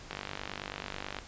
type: click train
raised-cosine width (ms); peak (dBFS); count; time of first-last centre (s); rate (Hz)
0.3; -20; 54; 0.11-1.187; 49.2
effects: pink hiss -49 dBFS RMS until 1.27 s + resampled to 16000 Hz